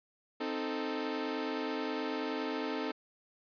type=chord; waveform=sawtooth; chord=A diminished; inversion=first; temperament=equal; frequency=261.6 / 311.1 / 440 Hz; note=C4 / Eb4 / A4; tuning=0 / 0 / 0 cents; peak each=-34 dBFS; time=0.4-2.92 s; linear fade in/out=10 ms; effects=resampled to 11025 Hz